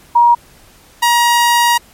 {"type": "tone pair in turn", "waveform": ["sine", "sawtooth"], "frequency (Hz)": [950, 950], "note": ["A#5", "A#5"], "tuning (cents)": [33, 33], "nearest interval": "unison", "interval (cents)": 0, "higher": "neither", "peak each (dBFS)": -5, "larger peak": "neither", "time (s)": [[0.15, 0.35], [1.02, 1.78]], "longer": "second", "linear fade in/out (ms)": 10, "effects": ["pink hiss -45 dBFS RMS until 1.93 s", "MP3 64 kbps"]}